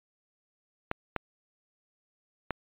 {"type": "clicks", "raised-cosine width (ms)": 0.5, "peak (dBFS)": -14, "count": 3, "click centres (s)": [0.914, 1.163, 2.507], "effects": ["resampled to 8000 Hz"]}